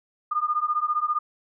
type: beating tone pair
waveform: sine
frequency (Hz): 1209 / 1224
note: D6 / D#6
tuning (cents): +50 / -29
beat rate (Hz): 15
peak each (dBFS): -25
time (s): 0.31-1.19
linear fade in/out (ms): 10
effects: none